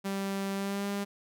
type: tone with pitch glide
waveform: sawtooth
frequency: 196 to 200.7 Hz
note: G3 to G3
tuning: 0 to +41 cents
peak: -27 dBFS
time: 0.04-1.05 s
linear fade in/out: 20 ms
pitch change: +41 cents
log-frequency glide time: 0.54-0.86 s
effects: none